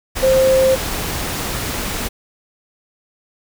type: tone in noise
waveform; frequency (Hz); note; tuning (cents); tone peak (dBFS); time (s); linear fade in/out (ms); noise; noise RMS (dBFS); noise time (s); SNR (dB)
sine; 526; C5; +9; -10; 0.22-0.76; 20; pink; -23; 0.15-2.09; +10
effects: none